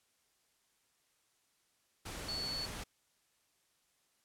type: tone in noise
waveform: sine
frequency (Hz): 4435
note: C#8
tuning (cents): 0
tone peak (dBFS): -37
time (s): 2.28-2.66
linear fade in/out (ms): 10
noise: pink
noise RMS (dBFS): -44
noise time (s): 2.05-2.84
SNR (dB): +4
effects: white hiss -75 dBFS RMS until 4.24 s + low-pass 11000 Hz 12 dB/octave